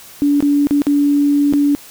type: tone with dropouts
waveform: sine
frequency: 287.5 Hz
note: D4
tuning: 37 cents flat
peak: -10 dBFS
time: 0.22-1.75 s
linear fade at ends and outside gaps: 0 ms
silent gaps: 0.405-0.425 / 0.67-0.709 / 0.819-0.868 / 1.526-1.536 s
effects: white hiss -39 dBFS RMS until 1.9 s